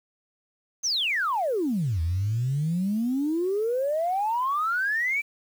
sine exponential two-way sweep, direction down then up, 6510 to 79.3 to 2363 Hz, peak -22 dBFS, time 0.83-5.22 s, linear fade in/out 20 ms, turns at 2.01 s, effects tanh soft clip ceiling -18 dBFS + 8-bit

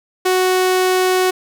sawtooth tone, 370 Hz, F#4, in tune, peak -9 dBFS, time 0.25-1.31 s, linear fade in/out 10 ms, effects none

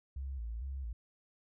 sine tone with vibrato, 61.74 Hz, B1, in tune, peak -37 dBFS, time 0.16-0.93 s, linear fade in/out 5 ms, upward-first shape square, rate 2.2 Hz, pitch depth 150 cents each way, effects none

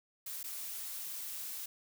blue noise with dropouts, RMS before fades -42 dBFS, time 0.26-1.66 s, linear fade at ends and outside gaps 5 ms, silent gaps 0.431-0.439 s, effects none

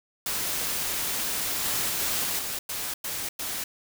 white noise, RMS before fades -29 dBFS, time 0.26-2.39 s, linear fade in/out 2 ms
white noise bursts, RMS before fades -32 dBFS, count 6, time 1.64-3.64 s, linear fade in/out 5 ms, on 250 ms, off 100 ms
effects none

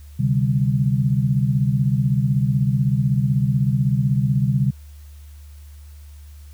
sine chord, C suspended second, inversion none, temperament equal, 130.81 / 146.83 / 196 Hz, C3 / D3 / G3, 0 / 0 / 0 cents, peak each -18 / -21 / -23 dBFS, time 0.19-4.71 s, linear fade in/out 10 ms, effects added 73 Hz sine -38 dBFS peak until 6.53 s + white hiss -55 dBFS RMS until 6.53 s

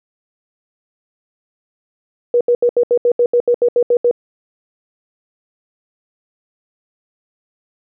sine tone bursts, 482.1 Hz, B4, 42 cents flat, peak -9 dBFS, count 13, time 2.34-4.112 s, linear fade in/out 2 ms, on 68 ms, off 74 ms, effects none

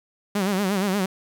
sawtooth tone with vibrato, 195.7 Hz, G3, 3 cents flat, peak -17 dBFS, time 0.35-1.06 s, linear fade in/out 5 ms, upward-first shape sine, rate 8.5 Hz, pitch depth 110 cents each way, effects 9-bit

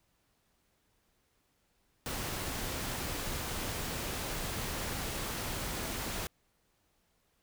pink noise, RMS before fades -37 dBFS, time 2.06-6.27 s, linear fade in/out 0 ms, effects pink hiss -74 dBFS RMS until 7.42 s

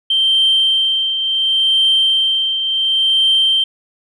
sine tone with tremolo, 3136 Hz, G7, in tune, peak -8 dBFS, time 0.1-3.64 s, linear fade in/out 5 ms, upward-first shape triangle, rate 0.7 Hz, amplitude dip 60%, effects tanh soft clip ceiling -6 dBFS

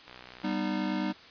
click train, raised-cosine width 0.3 ms, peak -30 dBFS, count 29, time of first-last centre 0.08-0.529 s, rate 62.3 Hz
square chord, G augmented, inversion none, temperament just, 196 / 245 / 306.2 Hz, G3 / B3 / D#4, 0 / -14 / -28 cents, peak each -33 / -36 / -33 dBFS, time 0.43-1.13 s, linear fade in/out 20 ms
effects white hiss -51 dBFS RMS until 1.3 s + resampled to 11025 Hz

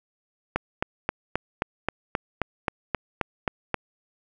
click train, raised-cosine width 0.5 ms, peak -8 dBFS, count 13, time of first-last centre 0.56-3.743 s, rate 3.77 Hz, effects none

